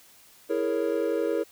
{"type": "chord", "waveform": "triangle", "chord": "A# half-diminished seventh", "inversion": "second", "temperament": "equal", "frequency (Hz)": [329.6, 415.3, 466.2, 554.4], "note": ["E4", "G#4", "A#4", "C#5"], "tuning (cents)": [0, 0, 0, 0], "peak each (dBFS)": [-28, -28, -26, -29], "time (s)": [0.49, 1.44], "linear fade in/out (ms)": 20, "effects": ["white hiss -55 dBFS RMS until 1.51 s"]}